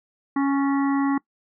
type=harmonic tone with a mistuned harmonic; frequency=277.2 Hz; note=C#4; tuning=in tune; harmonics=1 / 3 / 4 / 5 / 6 / 7; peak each=-19 / -30 / -30 / -38 / -43 / -37 dBFS; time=0.36-1.18 s; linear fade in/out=5 ms; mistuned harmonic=6; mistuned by=+85 cents; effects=noise-tail reverb RT60 0.1 s tail -22 dB re dry